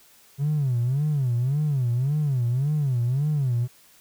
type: tone with vibrato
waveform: triangle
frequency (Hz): 134.5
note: C3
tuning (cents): +48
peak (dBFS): -17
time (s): 0.38-3.68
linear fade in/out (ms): 50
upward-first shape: sine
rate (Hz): 1.8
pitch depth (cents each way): 220
effects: tanh soft clip ceiling -17 dBFS + white hiss -55 dBFS RMS until 4 s